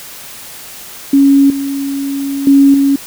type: tone with level steps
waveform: sine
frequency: 277.2 Hz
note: C#4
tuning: in tune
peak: -4 / -15 / -3 / -7 dBFS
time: 1.13-2.96 s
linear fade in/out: 5 ms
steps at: 1.5 / 2.47 / 2.74 s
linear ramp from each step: 2 ms
effects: white hiss -31 dBFS RMS until 3.06 s